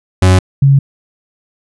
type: tone pair in turn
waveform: 40% pulse / sine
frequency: 92.7 / 138.12 Hz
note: F#2 / C#3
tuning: +4 / -6 cents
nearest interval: perfect fifth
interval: 690 cents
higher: second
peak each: -4 dBFS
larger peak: neither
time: 0.22-0.39 / 0.62-0.79 s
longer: neither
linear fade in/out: 5 ms
effects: resampled to 24000 Hz